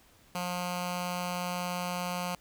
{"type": "tone with notch filter", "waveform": "10% pulse", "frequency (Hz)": 178.3, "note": "F3", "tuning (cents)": 36, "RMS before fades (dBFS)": -34, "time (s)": [0.35, 2.35], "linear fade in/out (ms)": 2, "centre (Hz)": 370, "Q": 1.1, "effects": ["pink hiss -61 dBFS RMS until 2.4 s"]}